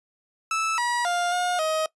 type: tone with pitch steps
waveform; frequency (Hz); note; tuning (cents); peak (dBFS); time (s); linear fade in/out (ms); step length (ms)
30% pulse; 1313 / 963 / 703 / 716 / 630; E6 / B5 / F5 / F5 / D#5; -7 / -44 / +11 / +43 / +21; -20; 0.51-1.86; 2; 270
effects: noise-tail reverb RT60 0.1 s tail -20 dB re dry + resampled to 24000 Hz